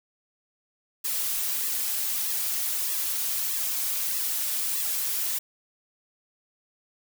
blue noise with flanger, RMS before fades -28 dBFS, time 1.04-5.39 s, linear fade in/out 10 ms, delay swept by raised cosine 1.3 to 5.8 ms, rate 1.6 Hz, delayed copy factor -1, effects none

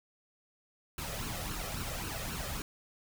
pink noise with flanger, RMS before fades -38 dBFS, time 0.98-2.62 s, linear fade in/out 2 ms, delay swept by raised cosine 0.71 to 1.64 ms, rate 3.7 Hz, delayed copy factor +0.6, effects none

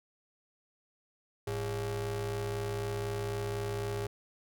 40% pulse ring-modulated tone, 150 Hz, D3, 37 cents sharp, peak -29 dBFS, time 1.47-4.07 s, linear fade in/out 5 ms, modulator 257 Hz, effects none

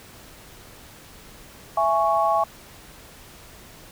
sine chord, C# minor, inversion first, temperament just, 665.2 / 831.5 / 1108.7 Hz, E5 / G#5 / C#6, +16 / +2 / 0 cents, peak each -22 dBFS, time 1.77-2.44 s, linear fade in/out 5 ms, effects pink hiss -46 dBFS RMS until 3.91 s

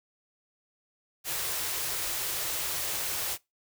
white band-stop noise, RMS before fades -32 dBFS, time 1.24-3.38 s, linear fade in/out 50 ms, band 170 to 300 Hz, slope 96 dB/octave, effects noise-tail reverb RT60 0.2 s tail -22 dB re dry

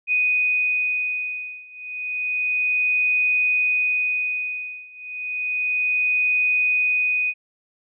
sine beating tone pair, 2489 / 2489.31 Hz, D#7 / D#7, 0 / 0 cents, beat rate 0.31 Hz, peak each -23 / -22 dBFS, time 0.07-7.34 s, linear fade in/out 50 ms, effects none

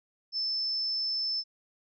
sine tone, 5274 Hz, E8, in tune, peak -28 dBFS, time 0.32-1.44 s, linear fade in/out 50 ms, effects none

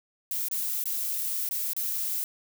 violet noise with dropouts, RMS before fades -30 dBFS, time 0.31-2.24 s, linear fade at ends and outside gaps 1 ms, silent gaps 0.485-0.512 / 0.839-0.856 / 1.489-1.51 / 1.733-1.765 s, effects none

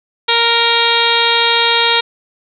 harmonic tone, 466.2 Hz, A#4, in tune, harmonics 1 / 2 / 3 / 4 / 5 / 6 / 7 / 8 / 9, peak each -20 / -17 / -20 / -21 / -19 / -22 / -18 / -17 / -22 dBFS, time 0.28-2.01 s, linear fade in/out 10 ms, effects none

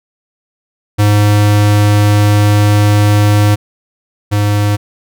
square tone pair in turn, 103.83 / 103.37 Hz, G#2 / G#2, 0 / -8 cents, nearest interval unison, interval 8 cents, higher first, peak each -7 / -10 dBFS, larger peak first, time 0.98-3.56 / 4.31-4.77 s, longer first, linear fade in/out 20 ms, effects none

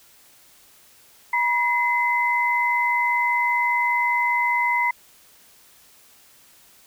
sine tone pair together, 965.1 / 2045 Hz, B5 / C7, -40 / -40 cents, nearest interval octave + minor second, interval 1300 cents, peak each -21 dBFS, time 1.33-4.91 s, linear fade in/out 5 ms, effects white hiss -53 dBFS RMS until 6.86 s

